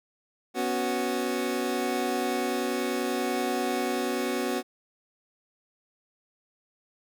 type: chord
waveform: 25% pulse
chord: B suspended second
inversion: none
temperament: equal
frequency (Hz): 246.9 / 277.2 / 370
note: B3 / C#4 / F#4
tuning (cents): 0 / 0 / 0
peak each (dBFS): -27 / -29 / -26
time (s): 0.54-4.63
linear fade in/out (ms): 50
effects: none